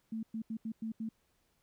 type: tone bursts at uneven times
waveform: sine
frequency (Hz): 222.6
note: A3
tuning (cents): +20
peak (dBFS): -35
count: 6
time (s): 0.12-0.23 / 0.34-0.42 / 0.5-0.57 / 0.65-0.72 / 0.82-0.92 / 1-1.09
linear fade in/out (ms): 5
effects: pink hiss -75 dBFS RMS until 1.62 s